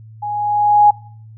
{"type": "tone with level ramp", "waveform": "sine", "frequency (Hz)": 830.6, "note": "G#5", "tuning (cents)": 0, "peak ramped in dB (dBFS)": [-21, -4], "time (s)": [0.22, 0.91], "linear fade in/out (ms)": 10, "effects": ["noise-tail reverb RT60 0.5 s tail -21 dB re dry", "added 110 Hz sine -36 dBFS peak until 1.37 s"]}